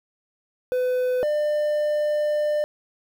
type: tone pair in turn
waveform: triangle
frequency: 503 / 598.2 Hz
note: B4 / D5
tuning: +32 / +32 cents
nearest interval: minor third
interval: 300 cents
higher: second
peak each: -18 dBFS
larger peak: neither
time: 0.72-1.23 / 1.23-2.64 s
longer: second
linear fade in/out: 0 ms
effects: 8-bit